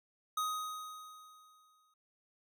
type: tone with exponential decay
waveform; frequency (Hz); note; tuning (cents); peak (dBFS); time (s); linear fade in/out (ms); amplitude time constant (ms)
square; 1253; D#6; +12; -32; 0.37-1.94; 5; 340
effects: none